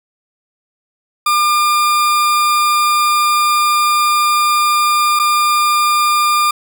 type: tone with dropouts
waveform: 40% pulse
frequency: 1202 Hz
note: D6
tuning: 40 cents sharp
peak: -10 dBFS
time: 1.26-6.51 s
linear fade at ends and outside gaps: 5 ms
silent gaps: 5.192-5.196 s
effects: none